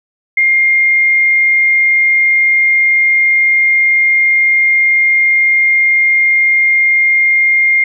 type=tone; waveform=sine; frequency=2119 Hz; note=C7; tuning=21 cents sharp; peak=-7 dBFS; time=0.37-7.84 s; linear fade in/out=5 ms; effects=none